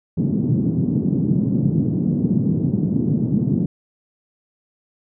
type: band-pass noise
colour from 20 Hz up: white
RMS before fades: -19 dBFS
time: 0.17-3.66 s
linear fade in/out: 5 ms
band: 130 to 240 Hz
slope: 24 dB/octave
effects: none